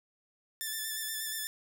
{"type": "tone with vibrato", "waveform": "5% pulse", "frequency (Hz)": 1760, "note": "A6", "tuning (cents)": 0, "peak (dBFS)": -24, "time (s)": [0.61, 1.47], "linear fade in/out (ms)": 0, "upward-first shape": "square", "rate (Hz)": 8.4, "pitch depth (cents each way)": 23, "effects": []}